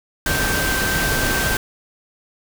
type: tone in noise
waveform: sine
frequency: 1561 Hz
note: G6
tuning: 8 cents flat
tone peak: -22 dBFS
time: 0.26-1.57 s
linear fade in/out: 2 ms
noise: pink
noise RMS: -21 dBFS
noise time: 0.26-1.57 s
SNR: -4 dB
effects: none